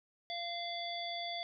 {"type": "harmonic tone with a mistuned harmonic", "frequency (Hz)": 690, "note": "F5", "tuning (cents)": -21, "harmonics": [1, 3, 5, 7], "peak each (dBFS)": [-41, -45, -42, -45], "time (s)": [0.3, 1.43], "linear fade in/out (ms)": 0, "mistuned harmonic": 7, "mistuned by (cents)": -82, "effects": []}